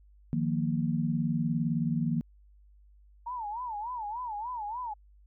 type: chord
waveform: sine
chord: Eb suspended second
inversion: none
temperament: just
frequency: 155.56 / 175.01 / 233.3 Hz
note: Eb3 / F3 / Bb3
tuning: 0 / +4 / +2 cents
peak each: -30 / -32 / -30 dBFS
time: 0.33-2.21 s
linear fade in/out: 0 ms
type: tone with vibrato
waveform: sine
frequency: 910 Hz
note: A#5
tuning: 42 cents flat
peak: -33 dBFS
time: 3.26-4.94 s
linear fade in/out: 10 ms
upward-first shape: sine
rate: 3.4 Hz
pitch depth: 180 cents each way
effects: added 50 Hz sine -55 dBFS peak until 5.26 s